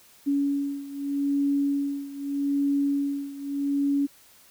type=beating tone pair; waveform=sine; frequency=281.4 / 282.21 Hz; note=C#4 / C#4; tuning=+26 / +31 cents; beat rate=0.81 Hz; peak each=-25 / -28 dBFS; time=0.26-4.07 s; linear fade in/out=20 ms; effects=white hiss -55 dBFS RMS until 4.5 s